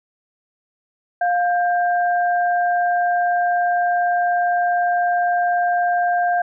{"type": "tone pair together", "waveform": "sine", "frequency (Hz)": [705.9, 1586], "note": ["F5", "G6"], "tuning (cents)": [18, 20], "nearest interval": "octave + major second", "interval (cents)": 1402, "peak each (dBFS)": [-16, -24], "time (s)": [1.21, 6.42], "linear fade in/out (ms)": 5, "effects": []}